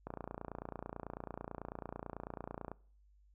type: click train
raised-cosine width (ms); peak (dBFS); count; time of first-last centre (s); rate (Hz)
1; -28; 78; 0.07-2.716; 29.1
effects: noise-tail reverb RT60 0.5 s tail -23 dB re dry + added 50 Hz sine -63 dBFS peak until 3.34 s